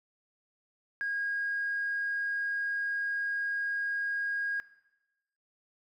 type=tone with tanh clipping; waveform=triangle; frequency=1634 Hz; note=G#6; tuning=29 cents flat; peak=-30 dBFS; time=1.01-4.6 s; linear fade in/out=0 ms; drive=4 dB; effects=noise-tail reverb RT60 1.0 s tail -17 dB re dry